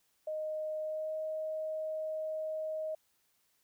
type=tone with pitch glide; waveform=sine; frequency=620 to 626.8 Hz; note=D#5 to D#5; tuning=-6 to +13 cents; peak=-34 dBFS; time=0.27-2.95 s; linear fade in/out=5 ms; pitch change=+19 cents; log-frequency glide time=0.81-1.16 s; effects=white hiss -74 dBFS RMS until 3.63 s